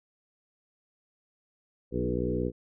harmonic tone with a mistuned harmonic, 61.1 Hz, B1, 18 cents flat, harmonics 1 / 2 / 3 / 4 / 5 / 6 / 7 / 8, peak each -35 / -35 / -35 / -35 / -35 / -35 / -35 / -35 dBFS, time 1.91-2.52 s, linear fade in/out 50 ms, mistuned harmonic 6, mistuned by +17 cents, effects none

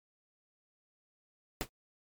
pink noise with exponential decay, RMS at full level -30 dBFS, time 1.61-1.69 s, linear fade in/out 0 ms, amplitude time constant 16 ms, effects MP3 96 kbps

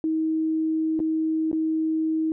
sine tone with dropouts, 317.6 Hz, D#4, 36 cents sharp, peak -21 dBFS, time 0.04-2.32 s, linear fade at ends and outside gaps 1 ms, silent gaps 0.993-1.001 / 1.515-1.529 s, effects none

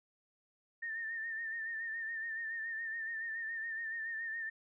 sine tone with vibrato, 1810 Hz, A6, 48 cents sharp, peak -37 dBFS, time 0.82-4.5 s, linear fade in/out 10 ms, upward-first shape sine, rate 7.1 Hz, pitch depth 48 cents each way, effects none

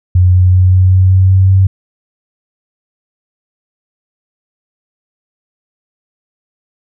sine tone with pitch steps, 90.6 / 91.28 / 91.97 / 92.66 / 93.36 / 94.07 / 94.78 / 95.49 Hz, F#2 / F#2 / F#2 / F#2 / F#2 / F#2 / F#2 / G2, -36 / -23 / -10 / +3 / +16 / +29 / +42 / -45 cents, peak -4 dBFS, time 0.15-1.67 s, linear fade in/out 5 ms, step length 190 ms, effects none

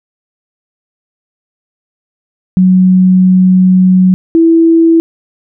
sine tone pair in turn, 185 / 329.6 Hz, F#3 / E4, 0 / 0 cents, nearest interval minor seventh, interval 1000 cents, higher second, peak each -3 dBFS, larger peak neither, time 2.57-4.14 / 4.35-5 s, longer first, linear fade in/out 0 ms, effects none

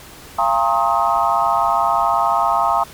sine tone cluster, 685 / 810 / 925 / 1071 / 1260 Hz, F5 / G#5 / A#5 / C6 / D#6, -34 / -43 / -14 / +40 / +21 cents, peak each -20 dBFS, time 0.38-2.84 s, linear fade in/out 10 ms, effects pink hiss -39 dBFS RMS until 2.93 s + MP3 96 kbps

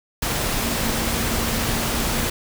sine tone in noise, 230 Hz, A#3, 23 cents flat, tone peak -30 dBFS, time 0.62-2.25 s, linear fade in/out 5 ms, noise pink, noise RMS -23 dBFS, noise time 0.22-2.3 s, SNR -10 dB, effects none

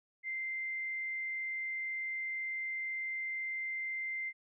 sine tone, 2086 Hz, C7, 6 cents flat, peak -35 dBFS, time 0.23-4.33 s, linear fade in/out 50 ms, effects none

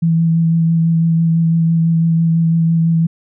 sine tone with vibrato, 164.81 Hz, E3, in tune, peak -10 dBFS, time 0.02-3.07 s, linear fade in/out 10 ms, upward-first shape sine, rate 6 Hz, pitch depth 15 cents each way, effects none

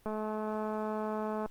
click train, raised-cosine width 1 ms, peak -23 dBFS, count 302, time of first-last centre 0.06-1.46 s, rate 215 Hz, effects pink hiss -64 dBFS RMS until 1.5 s + Opus 32 kbps

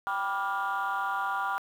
sine chord, G dominant seventh, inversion none, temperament just, 784 / 980 / 1176 / 1411.2 Hz, G5 / B5 / D6 / F6, 0 / -14 / +2 / +18 cents, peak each -32 dBFS, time 0.07-1.58 s, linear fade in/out 0 ms, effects tanh soft clip ceiling -22 dBFS + 9-bit

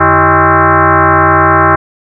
sine tone with frequency modulation, 150 Hz, D3, 37 cents sharp, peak -4 dBFS, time 0-1.76 s, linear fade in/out 10 ms, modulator 239 Hz, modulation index 6.2, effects none

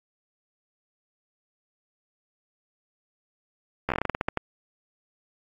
slowing click train, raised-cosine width 0.5 ms, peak -10 dBFS, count 13, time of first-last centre 3.89-4.373 s, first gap 13 ms, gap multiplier 1.19, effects AAC 64 kbps

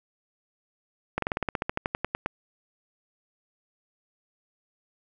slowing click train, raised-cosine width 0.5 ms, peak -11 dBFS, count 16, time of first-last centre 1.18-2.261 s, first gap 43 ms, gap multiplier 1.07, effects none

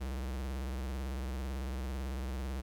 square tone with vibrato, 65.3 Hz, C2, 3 cents flat, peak -36 dBFS, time 0-2.62 s, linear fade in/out 20 ms, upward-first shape sine, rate 18 Hz, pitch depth 120 cents each way, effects 13-bit

